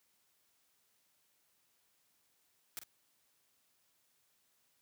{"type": "noise with echo", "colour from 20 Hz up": "white", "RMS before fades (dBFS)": -42, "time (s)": [2.77, 2.79], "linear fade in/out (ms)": 0, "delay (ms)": 45, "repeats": 1, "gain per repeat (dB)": -9, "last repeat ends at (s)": 2.835, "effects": ["white hiss -75 dBFS RMS until 4.81 s", "high-pass 60 Hz 12 dB/octave"]}